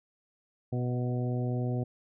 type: harmonic tone with a mistuned harmonic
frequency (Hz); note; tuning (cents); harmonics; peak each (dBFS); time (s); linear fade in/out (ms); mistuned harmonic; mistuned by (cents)
123.47; B2; 0; 1 / 2 / 3 / 4 / 5 / 6; -29 / -35 / -39 / -41 / -43 / -45; 0.72-1.84; 10; 5; +18
effects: none